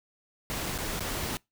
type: noise with dropouts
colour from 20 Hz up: pink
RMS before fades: -33 dBFS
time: 0.5-1.37 s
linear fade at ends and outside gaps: 0 ms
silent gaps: 0.658-0.661 / 0.779-0.786 / 0.994-1.006 s
effects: noise-tail reverb RT60 0.2 s tail -25 dB re dry